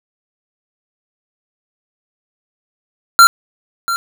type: tone with echo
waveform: square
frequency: 1373 Hz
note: F6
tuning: 30 cents flat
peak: -3 dBFS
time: 3.19-3.27 s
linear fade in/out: 0 ms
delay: 690 ms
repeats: 1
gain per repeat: -13 dB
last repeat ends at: 3.96 s
effects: none